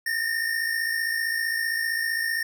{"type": "tone pair together", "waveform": "square", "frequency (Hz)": [1780.6, 1836], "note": ["A6", "A#6"], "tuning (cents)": [20, -27], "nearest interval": "minor second", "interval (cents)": 53, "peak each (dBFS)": [-31, -26], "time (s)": [0.06, 2.43], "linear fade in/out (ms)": 5, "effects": []}